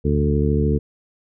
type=harmonic tone with a mistuned harmonic; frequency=73.42 Hz; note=D2; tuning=in tune; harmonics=1 / 2 / 3 / 4 / 5 / 6; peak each=-20 / -21 / -23 / -27 / -27 / -24 dBFS; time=0.04-0.79 s; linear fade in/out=20 ms; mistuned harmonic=1; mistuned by=+56 cents; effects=none